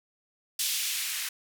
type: noise with band-pass filter sweep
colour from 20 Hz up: violet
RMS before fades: -31 dBFS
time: 0.59-1.29 s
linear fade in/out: 5 ms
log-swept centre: 3400 to 1800 Hz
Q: 1.3
effects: none